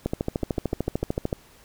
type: two click trains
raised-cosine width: 2 ms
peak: -21 / -11 dBFS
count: 7 / 18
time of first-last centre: 0.43-1.327 / 0.06-1.329 s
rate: 6.69 / 13.4 Hz
effects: pink hiss -54 dBFS RMS until 1.64 s